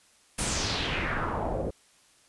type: noise with low-pass filter sweep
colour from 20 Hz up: pink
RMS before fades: -30 dBFS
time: 0.38-1.71 s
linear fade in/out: 10 ms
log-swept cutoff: 10000 to 430 Hz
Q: 3
effects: white hiss -61 dBFS RMS until 2.28 s + resampled to 24000 Hz